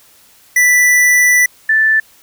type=tone pair in turn; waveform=square / sine; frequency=1975.5 / 1760 Hz; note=B6 / A6; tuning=0 / 0 cents; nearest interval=major second; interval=200 cents; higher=first; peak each=-8 dBFS; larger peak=neither; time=0.56-1.46 / 1.69-2 s; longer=first; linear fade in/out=5 ms; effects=white hiss -47 dBFS RMS until 2.22 s